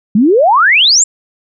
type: exponential sweep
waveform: sine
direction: up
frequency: 193.6 to 7710 Hz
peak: -5 dBFS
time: 0.15-1.04 s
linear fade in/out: 5 ms
effects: none